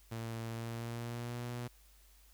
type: tone with pitch glide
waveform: sawtooth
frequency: 114.2 to 120.99 Hz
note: A#2 to B2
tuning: -35 to -35 cents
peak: -35 dBFS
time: 0.11-1.68 s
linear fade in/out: 10 ms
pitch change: +100 cents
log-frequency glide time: 0.49-1.45 s
effects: added 50 Hz sine -61 dBFS peak until 2.33 s + white hiss -66 dBFS RMS until 2.33 s